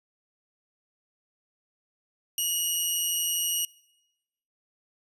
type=tone with amplitude modulation; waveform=10% pulse; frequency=2885 Hz; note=F#7; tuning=44 cents flat; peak=-15 dBFS; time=2.38-3.65 s; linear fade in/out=2 ms; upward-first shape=sine; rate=172 Hz; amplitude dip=40%; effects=noise-tail reverb RT60 1.0 s tail -24 dB re dry + resampled to 32000 Hz